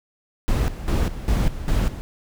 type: noise with tremolo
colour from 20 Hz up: brown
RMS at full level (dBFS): -19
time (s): 0.48-2.01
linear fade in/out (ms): 0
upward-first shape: square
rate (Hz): 2.5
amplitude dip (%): 75
effects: none